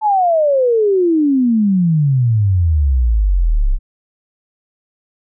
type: exponential sweep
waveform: sine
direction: down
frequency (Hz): 880 to 30.87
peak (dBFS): -10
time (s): 0.01-3.79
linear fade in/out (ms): 50
effects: none